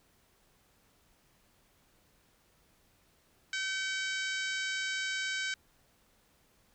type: harmonic tone with a mistuned harmonic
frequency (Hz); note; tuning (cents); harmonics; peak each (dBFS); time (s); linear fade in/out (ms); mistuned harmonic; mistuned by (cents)
769; G5; -33; 2 / 3 / 4 / 5 / 6 / 7 / 8 / 9 / 10; -35 / -39 / -41 / -43 / -45 / -46 / -47 / -48 / -49; 3.53-5.54; 2; 3; -31
effects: pink hiss -68 dBFS RMS until 6.74 s